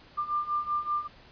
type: beating tone pair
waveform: sine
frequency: 1190 / 1195.2 Hz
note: D6 / D6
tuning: +22 / +30 cents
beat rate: 5.2 Hz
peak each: -32 / -29 dBFS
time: 0.17-1.08 s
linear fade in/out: 20 ms
effects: pink hiss -54 dBFS RMS until 1.31 s + resampled to 11025 Hz